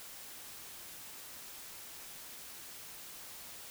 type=silence; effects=white hiss -49 dBFS RMS until 3.7 s